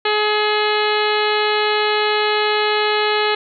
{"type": "harmonic tone with a mistuned harmonic", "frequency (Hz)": 422.8, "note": "G#4", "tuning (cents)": 31, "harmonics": [1, 2, 3, 4, 5, 6, 7, 8, 9, 10], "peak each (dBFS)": [-19, -22, -24, -25, -26, -27, -27, -28, -29, -29], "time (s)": [0.05, 3.35], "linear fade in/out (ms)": 5, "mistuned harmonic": 9, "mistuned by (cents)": 46, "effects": []}